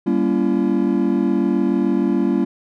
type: chord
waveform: triangle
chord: G diminished seventh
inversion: none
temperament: just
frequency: 196 / 235.2 / 282.2 / 338.7 Hz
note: G3 / Bb3 / Db4 / Fb4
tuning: 0 / +16 / +31 / +47 cents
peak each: -19 dBFS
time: 0.06-2.45 s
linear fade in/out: 10 ms
effects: none